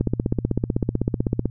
click train, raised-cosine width 3 ms, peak -7 dBFS, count 24, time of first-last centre 0.01-1.457 s, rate 15.9 Hz, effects added 118 Hz sine -33 dBFS peak until 1.5 s

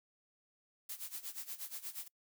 blue noise with tremolo, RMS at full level -42 dBFS, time 0.89-2.08 s, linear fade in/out 5 ms, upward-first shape sine, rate 8.4 Hz, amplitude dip 85%, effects noise-tail reverb RT60 0.1 s tail -26 dB re dry

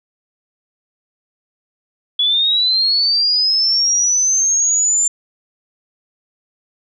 sine linear sweep, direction up, 3379 to 7220 Hz, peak -12 dBFS, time 2.19-5.08 s, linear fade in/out 5 ms, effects none

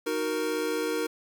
square chord, D# minor, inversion none, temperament equal, 311.1 / 370 / 466.2 Hz, D#4 / F#4 / A#4, 0 / 0 / 0 cents, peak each -33 / -35 / -30 dBFS, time 0.06-1.07 s, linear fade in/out 10 ms, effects 9-bit

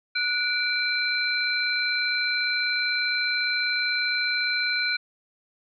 sine tone cluster, 1468 / 2337 / 4083 Hz, F#6 / D7 / C8, -14 / -9 / -43 cents, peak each -27 dBFS, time 0.15-4.97 s, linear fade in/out 10 ms, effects none

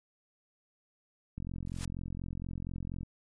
click train, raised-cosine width 5 ms, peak -27 dBFS, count 74, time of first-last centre 1.38-3.032 s, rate 44.2 Hz
white noise with exponential growth, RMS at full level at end -38 dBFS, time 1.66-1.85 s, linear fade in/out 2 ms, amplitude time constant 41 ms
effects resampled to 22050 Hz

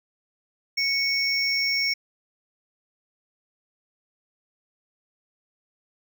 triangle tone pair together, 2217 / 5472 Hz, C#7 / F8, 0 / -36 cents, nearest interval octave + major third, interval 1564 cents, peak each -23 dBFS, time 0.77-1.94 s, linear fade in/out 10 ms, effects none

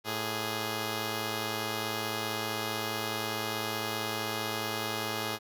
5% pulse tone pair together, 110 / 415.3 Hz, A2 / G#4, 0 / 0 cents, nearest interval octave + major seventh, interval 2300 cents, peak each -23 dBFS, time 0.04-5.39 s, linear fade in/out 50 ms, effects none

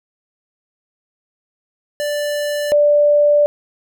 square / sine tone pair in turn, 587.3 / 587.3 Hz, D5 / D5, 0 / 0 cents, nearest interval unison, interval 0 cents, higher neither, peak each -19 / -9 dBFS, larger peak second, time 2-2.72 / 2.72-3.46 s, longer second, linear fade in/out 0 ms, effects none

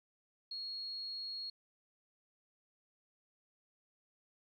sine tone, 4304 Hz, C8, 48 cents sharp, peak -40 dBFS, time 0.51-1.5 s, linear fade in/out 5 ms, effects 13-bit

